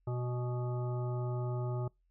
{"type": "harmonic tone with a mistuned harmonic", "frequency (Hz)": 123.47, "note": "B2", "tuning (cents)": 0, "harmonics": [1, 3, 5, 7, 9, 10], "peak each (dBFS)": [-33, -41, -45, -48, -55, -51], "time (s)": [0.07, 1.88], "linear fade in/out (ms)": 5, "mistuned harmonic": 7, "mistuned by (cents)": -31, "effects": ["noise-tail reverb RT60 0.2 s tail -26 dB re dry", "added 43 Hz sine -70 dBFS peak until 2.1 s"]}